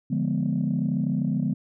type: chord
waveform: sine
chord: D diminished seventh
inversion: none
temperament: equal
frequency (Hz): 146.83 / 174.61 / 207.7 / 246.9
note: D3 / F3 / Ab3 / Cb4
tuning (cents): 0 / 0 / 0 / 0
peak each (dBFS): -27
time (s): 0.1-1.54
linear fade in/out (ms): 10
effects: tanh soft clip ceiling -15 dBFS